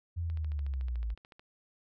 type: linear sweep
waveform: sine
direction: down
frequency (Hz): 86.9 to 53.2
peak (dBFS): -31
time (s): 0.16-1.15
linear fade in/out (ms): 20
type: click train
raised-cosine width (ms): 0.3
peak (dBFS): -37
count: 16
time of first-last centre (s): 0.3-1.395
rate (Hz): 13.7
effects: none